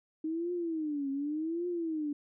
sine tone with vibrato, 311.1 Hz, D#4, in tune, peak -31 dBFS, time 0.24-2.13 s, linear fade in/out 5 ms, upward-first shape triangle, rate 0.87 Hz, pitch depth 240 cents each way, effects none

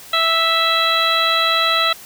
harmonic tone, 658 Hz, E5, 3 cents flat, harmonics 1 / 2 / 3 / 4 / 5 / 6, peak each -24 / -18 / -23 / -24 / -22 / -19 dBFS, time 0.13-1.93 s, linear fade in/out 5 ms, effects white hiss -39 dBFS RMS until 2.05 s

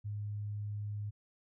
sine tone, 103.83 Hz, G#2, in tune, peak -36 dBFS, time 0.04-1.11 s, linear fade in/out 20 ms, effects none

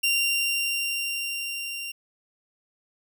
sawtooth tone with level ramp, 2772 Hz, F7, 14 cents flat, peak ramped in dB -17 to -29 dBFS, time 0.03-1.92 s, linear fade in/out 10 ms, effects none

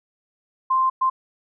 sine tone bursts at uneven times, 1046 Hz, C6, 1 cent flat, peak -16 dBFS, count 2, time 0.7-0.9 / 1.01-1.1 s, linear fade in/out 10 ms, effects none

